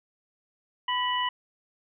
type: tone cluster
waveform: sine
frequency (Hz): 1000 / 1941 / 2961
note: B5 / B6 / F#7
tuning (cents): +21 / -31 / +1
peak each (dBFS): -27 / -32 / -30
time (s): 0.88-1.29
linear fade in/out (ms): 5
effects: none

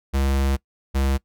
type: tone pair in turn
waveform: square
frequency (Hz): 68 / 67.68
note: C#2 / C#2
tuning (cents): -33 / -41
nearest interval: unison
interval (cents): 8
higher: first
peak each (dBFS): -19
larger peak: neither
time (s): 0.13-0.57 / 0.94-1.18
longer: first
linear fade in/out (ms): 20
effects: noise-tail reverb RT60 0.1 s tail -23 dB re dry

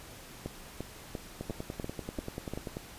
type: two click trains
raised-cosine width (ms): 2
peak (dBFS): -23 / -22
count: 15 / 7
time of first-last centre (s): 1.41-2.769 / 0.46-2.536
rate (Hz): 10.3 / 2.89
effects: pink hiss -49 dBFS RMS until 2.98 s + resampled to 32000 Hz

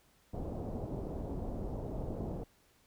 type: low-pass noise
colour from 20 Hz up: pink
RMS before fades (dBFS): -39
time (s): 0.33-2.44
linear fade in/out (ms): 10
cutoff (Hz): 690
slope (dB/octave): 24
effects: pink hiss -68 dBFS RMS until 2.86 s

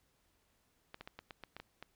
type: clicks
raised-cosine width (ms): 0.3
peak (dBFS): -30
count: 9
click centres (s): 0.944 / 1.01 / 1.075 / 1.19 / 1.308 / 1.437 / 1.566 / 1.6 / 1.826
effects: pink hiss -75 dBFS RMS until 1.95 s

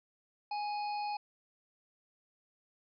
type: harmonic tone with a mistuned harmonic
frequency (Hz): 830.6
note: G#5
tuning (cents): 0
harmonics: 1 / 3 / 5 / 6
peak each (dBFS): -34 / -47 / -48 / -54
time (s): 0.51-1.17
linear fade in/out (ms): 5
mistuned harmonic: 5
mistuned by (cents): +70
effects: none

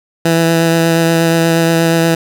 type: tone with vibrato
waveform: 15% pulse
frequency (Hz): 165.5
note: E3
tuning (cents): +7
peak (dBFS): -3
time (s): 0.25-2.15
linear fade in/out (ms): 5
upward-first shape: triangle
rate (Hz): 8.4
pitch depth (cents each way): 15
effects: none

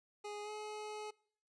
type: tone with pitch glide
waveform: 25% pulse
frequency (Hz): 415.3 to 424.5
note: G#4 to G#4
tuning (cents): 0 to +38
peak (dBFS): -39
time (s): 0.24-1.11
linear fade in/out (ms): 10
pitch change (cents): +38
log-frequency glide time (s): 0.43-0.5
effects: noise-tail reverb RT60 0.6 s tail -24 dB re dry + resampled to 22050 Hz

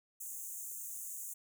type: high-pass noise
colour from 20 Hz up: pink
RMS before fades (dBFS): -44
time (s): 0.2-1.34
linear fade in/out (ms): 10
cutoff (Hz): 6400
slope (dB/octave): 96
effects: none

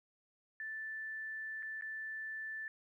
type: tone with dropouts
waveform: sine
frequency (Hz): 1760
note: A6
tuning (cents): 0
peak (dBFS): -40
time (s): 0.6-2.68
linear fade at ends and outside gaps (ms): 1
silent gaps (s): 1.625-1.629 / 1.811-1.822
effects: 13-bit

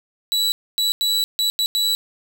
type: tone bursts at uneven times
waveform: 40% pulse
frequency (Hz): 3938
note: B7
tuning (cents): -6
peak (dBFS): -16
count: 6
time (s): 0.32-0.52 / 0.78-0.92 / 1.01-1.24 / 1.39-1.5 / 1.59-1.66 / 1.75-1.95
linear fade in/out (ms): 0
effects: none

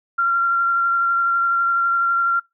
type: tone with vibrato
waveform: sine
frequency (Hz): 1376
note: F6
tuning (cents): -26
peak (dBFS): -15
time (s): 0.18-2.4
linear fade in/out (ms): 10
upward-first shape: sine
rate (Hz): 12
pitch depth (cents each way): 11
effects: noise-tail reverb RT60 0.2 s tail -24 dB re dry

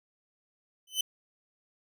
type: tone with exponential growth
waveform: sawtooth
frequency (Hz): 3036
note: F#7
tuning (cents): +44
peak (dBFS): -20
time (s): 0.87-1.01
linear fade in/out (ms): 5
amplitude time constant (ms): 29
effects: none

